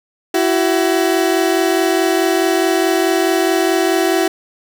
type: tone pair together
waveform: 30% pulse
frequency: 332.9 / 377.6 Hz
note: E4 / F#4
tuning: +17 / +35 cents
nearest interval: major second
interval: 218 cents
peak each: -13 dBFS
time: 0.34-4.28 s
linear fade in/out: 5 ms
effects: none